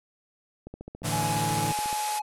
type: click train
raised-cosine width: 2 ms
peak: -26 dBFS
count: 19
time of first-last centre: 0.67-1.929 s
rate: 14.3 Hz
type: chord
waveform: sawtooth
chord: A suspended fourth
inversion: none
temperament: equal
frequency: 110 / 146.83 / 164.81 Hz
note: A2 / D3 / E3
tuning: 0 / 0 / 0 cents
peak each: -28 dBFS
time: 1.03-1.73 s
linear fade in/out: 20 ms
type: band-pass noise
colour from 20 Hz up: white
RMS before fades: -35 dBFS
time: 1.04-2.2 s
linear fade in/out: 20 ms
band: 400 to 12000 Hz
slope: 96 dB/octave
type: tone with pitch glide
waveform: triangle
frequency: 840 to 845.8 Hz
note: G#5 to G#5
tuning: +19 to +31 cents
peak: -26 dBFS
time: 1.12-2.22 s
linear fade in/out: 10 ms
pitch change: +12 cents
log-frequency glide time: 1.74-1.9 s
effects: none